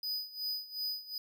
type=tone with tremolo; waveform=square; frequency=4977 Hz; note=D#8; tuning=in tune; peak=-33 dBFS; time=0.03-1.18 s; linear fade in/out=2 ms; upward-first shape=sine; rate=2.7 Hz; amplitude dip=85%; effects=none